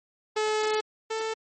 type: tone pair in turn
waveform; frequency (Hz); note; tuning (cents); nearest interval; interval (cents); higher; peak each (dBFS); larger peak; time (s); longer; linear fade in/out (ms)
sawtooth; 430 / 442.9; A4 / A4; -40 / +11; minor second; 51; second; -20 / -24; first; 0.36-0.81 / 1.1-1.34; first; 10
effects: MP3 32 kbps